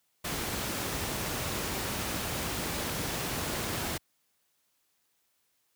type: noise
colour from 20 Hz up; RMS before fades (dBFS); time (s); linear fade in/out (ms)
pink; -33; 0.24-3.98; 10
effects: white hiss -74 dBFS RMS until 5.75 s + high-pass 60 Hz 12 dB/octave